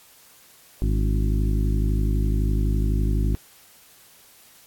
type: harmonic tone with a mistuned harmonic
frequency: 51.91 Hz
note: G#1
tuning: in tune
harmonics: 1 / 2 / 3 / 4 / 5 / 6 / 7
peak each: -20 / -26 / -30 / -32 / -34 / -36 / -37 dBFS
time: 0.82-3.35 s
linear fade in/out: 0 ms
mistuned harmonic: 5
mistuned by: +65 cents
effects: white hiss -52 dBFS RMS until 4.66 s + AAC 64 kbps